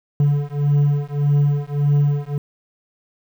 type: beating tone pair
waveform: triangle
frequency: 143.6 / 145.3 Hz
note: D3 / D3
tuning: -39 / -18 cents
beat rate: 1.7 Hz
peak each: -16 dBFS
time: 0.2-2.38 s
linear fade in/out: 2 ms
effects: 8-bit